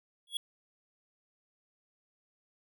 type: tone with exponential growth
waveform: square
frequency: 3344 Hz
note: G#7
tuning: 11 cents sharp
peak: -28 dBFS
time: 0.27-0.37 s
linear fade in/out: 2 ms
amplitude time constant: 20 ms
effects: none